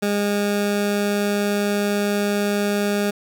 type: tone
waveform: 20% pulse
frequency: 204.4 Hz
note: G#3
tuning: 27 cents flat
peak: -14 dBFS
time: 0.02-3.11 s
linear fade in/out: 10 ms
effects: none